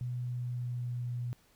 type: tone with pitch glide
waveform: sine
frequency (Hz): 123.47 to 121.63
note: B2 to B2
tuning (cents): 0 to -26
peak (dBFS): -33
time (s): 0.01-1.33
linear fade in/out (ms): 0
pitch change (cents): -26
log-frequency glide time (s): 0.14-1.2
effects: pink hiss -66 dBFS RMS until 1.55 s